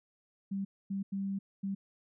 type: tone bursts at uneven times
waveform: sine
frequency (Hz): 196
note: G3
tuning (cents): 0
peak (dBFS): -32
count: 4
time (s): 0.51-0.65 / 0.9-1.03 / 1.12-1.39 / 1.63-1.75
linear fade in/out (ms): 10
effects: none